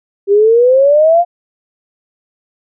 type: exponential sweep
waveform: sine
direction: up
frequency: 392 to 711 Hz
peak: -5 dBFS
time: 0.27-1.25 s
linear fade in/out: 50 ms
effects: none